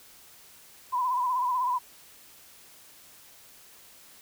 sine tone with vibrato, 1000 Hz, B5, 21 cents sharp, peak -24 dBFS, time 0.92-1.79 s, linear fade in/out 20 ms, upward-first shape sine, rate 16 Hz, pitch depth 62 cents each way, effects white hiss -53 dBFS RMS until 4.21 s

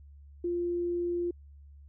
sine tone, 348.3 Hz, F4, 5 cents flat, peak -28 dBFS, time 0.44-1.31 s, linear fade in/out 5 ms, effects added 71 Hz sine -49 dBFS peak until 1.88 s

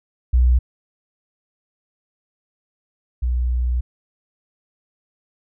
sine tone pair in turn, 61.74 / 61.31 Hz, B1 / B1, 0 / -12 cents, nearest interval unison, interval 12 cents, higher first, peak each -11 / -17 dBFS, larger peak first, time 0.33-0.59 / 3.22-3.81 s, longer second, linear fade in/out 10 ms, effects none

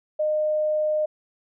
sine tone, 612 Hz, D#5, 29 cents flat, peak -20 dBFS, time 0.19-1.06 s, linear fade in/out 10 ms, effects none

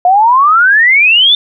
sine exponential sweep, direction up, 703 to 3600 Hz, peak -4 dBFS, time 0.05-1.35 s, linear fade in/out 2 ms, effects none

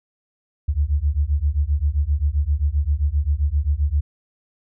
sine beating tone pair, 69.3 / 76.9 Hz, C#2 / D#2, 0 / -20 cents, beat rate 7.6 Hz, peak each -20 dBFS, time 0.68-4.01 s, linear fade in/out 10 ms, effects none

